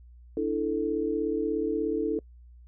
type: chord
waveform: sine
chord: D suspended second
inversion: none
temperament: just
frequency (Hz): 293.7 / 330.4 / 440.5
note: D4 / E4 / A4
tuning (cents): 0 / +4 / +2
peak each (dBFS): -31 / -30 / -28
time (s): 0.37-2.19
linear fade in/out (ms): 2
effects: noise-tail reverb RT60 0.1 s tail -26 dB re dry + added 60 Hz sine -48 dBFS peak until 2.67 s